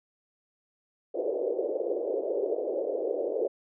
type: band-pass noise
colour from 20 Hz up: white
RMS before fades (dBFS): -30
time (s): 1.14-3.48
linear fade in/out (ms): 10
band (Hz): 360 to 560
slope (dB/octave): 48
effects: none